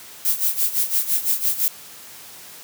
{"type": "noise with tremolo", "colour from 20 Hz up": "violet", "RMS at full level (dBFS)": -18, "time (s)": [0.25, 1.68], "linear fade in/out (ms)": 0, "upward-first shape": "sine", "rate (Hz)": 5.9, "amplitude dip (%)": 80, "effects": ["white hiss -41 dBFS RMS until 2.63 s", "high-pass 80 Hz 12 dB/octave"]}